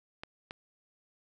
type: clicks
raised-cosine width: 0.3 ms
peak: -24 dBFS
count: 2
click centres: 0.235 / 0.509 s
effects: none